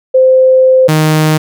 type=tone pair in turn; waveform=sine / sawtooth; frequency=519 / 155.46 Hz; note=C5 / D#3; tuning=-14 / -1 cents; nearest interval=octave + major sixth; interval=2087 cents; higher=first; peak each=-3 dBFS; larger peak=neither; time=0.14-0.88 / 0.88-1.38 s; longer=first; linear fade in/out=10 ms; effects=none